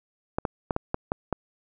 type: clicks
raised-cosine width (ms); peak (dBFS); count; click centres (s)
1; -11; 7; 0.385 / 0.452 / 0.708 / 0.764 / 0.944 / 1.119 / 1.327
effects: none